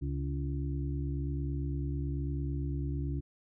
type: harmonic tone with a mistuned harmonic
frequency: 69 Hz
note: C#2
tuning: 7 cents flat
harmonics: 1 / 2 / 4 / 5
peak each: -34 / -35 / -40 / -45 dBFS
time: 0.01-3.21 s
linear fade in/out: 20 ms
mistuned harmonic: 4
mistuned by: +49 cents
effects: none